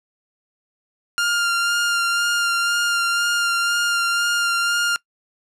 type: tone with vibrato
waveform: sawtooth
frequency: 1400 Hz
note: F6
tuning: 4 cents sharp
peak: -14 dBFS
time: 1.18-4.96 s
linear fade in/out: 0 ms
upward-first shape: sine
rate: 2 Hz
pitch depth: 16 cents each way
effects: noise-tail reverb RT60 0.1 s tail -22 dB re dry + low-pass 10000 Hz 12 dB/octave